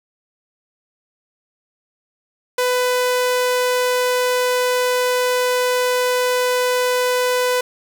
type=tone; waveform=sawtooth; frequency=499 Hz; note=B4; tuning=18 cents sharp; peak=-12 dBFS; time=2.58-7.61 s; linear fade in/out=5 ms; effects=none